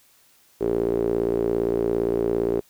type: tone with band-pass filter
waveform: sawtooth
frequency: 57.5 Hz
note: A#1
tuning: 23 cents flat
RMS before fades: -23 dBFS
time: 0.6-2.61 s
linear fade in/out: 20 ms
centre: 400 Hz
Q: 6.2
effects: white hiss -58 dBFS RMS until 2.69 s